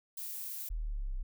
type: noise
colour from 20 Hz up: violet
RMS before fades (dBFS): -41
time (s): 0.17-0.69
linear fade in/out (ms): 5
type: exponential sweep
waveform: sine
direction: down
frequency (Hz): 41.2 to 30.63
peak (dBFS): -33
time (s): 0.7-1.23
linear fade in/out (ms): 10
effects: none